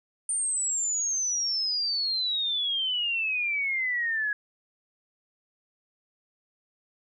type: exponential sweep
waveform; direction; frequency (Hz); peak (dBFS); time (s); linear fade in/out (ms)
sine; down; 9060 to 1661.2; -25; 0.29-4.33; 2
effects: none